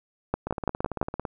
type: two click trains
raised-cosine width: 1 ms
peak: -10 / -16 dBFS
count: 5 / 15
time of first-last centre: 0.34-1.015 / 0.47-1.252 s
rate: 5.93 / 17.9 Hz
effects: none